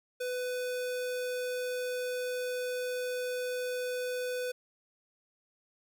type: tone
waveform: square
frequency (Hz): 499.2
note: B4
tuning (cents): +19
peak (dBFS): -33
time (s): 0.2-4.52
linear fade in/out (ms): 10
effects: 12-bit